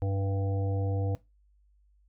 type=harmonic tone; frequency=98 Hz; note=G2; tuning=in tune; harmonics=1 / 3 / 5 / 7 / 8; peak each=-27 / -38 / -37 / -44 / -46 dBFS; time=0.02-1.15 s; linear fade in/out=0 ms; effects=noise-tail reverb RT60 0.2 s tail -18 dB re dry + added 50 Hz sine -61 dBFS peak until 2.08 s